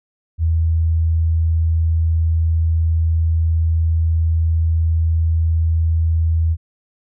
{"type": "tone", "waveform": "sine", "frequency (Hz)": 81.5, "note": "E2", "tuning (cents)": -19, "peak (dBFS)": -13, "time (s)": [0.38, 6.57], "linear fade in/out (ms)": 50, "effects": []}